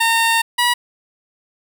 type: tone pair in turn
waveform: 15% pulse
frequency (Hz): 914 / 968.3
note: A#5 / B5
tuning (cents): -34 / -34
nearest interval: minor second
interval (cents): 100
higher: second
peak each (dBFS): -7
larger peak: neither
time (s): 0-0.42 / 0.58-0.74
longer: first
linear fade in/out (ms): 10
effects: none